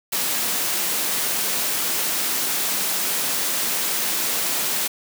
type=high-pass noise; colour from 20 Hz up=white; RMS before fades=-23 dBFS; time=0.12-4.88 s; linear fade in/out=10 ms; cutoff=150 Hz; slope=24 dB/octave; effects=none